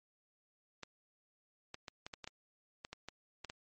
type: clicks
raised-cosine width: 0.2 ms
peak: -27 dBFS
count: 12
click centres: 0.833 / 1.744 / 1.882 / 2.065 / 2.138 / 2.243 / 2.275 / 2.849 / 2.93 / 3.086 / 3.447 / 3.499 s
effects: MP3 32 kbps